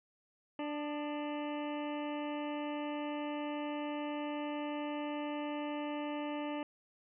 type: harmonic tone with a mistuned harmonic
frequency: 294.8 Hz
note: D4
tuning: 7 cents sharp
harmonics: 1 / 2 / 3 / 4 / 6 / 7 / 8 / 9 / 10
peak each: -38 / -42 / -44 / -50 / -54 / -54 / -57 / -53 / -53 dBFS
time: 0.59-6.63 s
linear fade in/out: 2 ms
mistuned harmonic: 4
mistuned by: +37 cents
effects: none